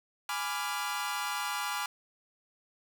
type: chord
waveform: sawtooth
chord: G# diminished seventh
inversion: none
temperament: equal with one note detuned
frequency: 830.6 / 994.6 / 1174.7 / 1396.9 Hz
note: G#5 / B5 / D6 / F6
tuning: 0 / +12 / 0 / 0 cents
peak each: -34 dBFS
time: 0.29-1.86 s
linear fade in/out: 2 ms
effects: none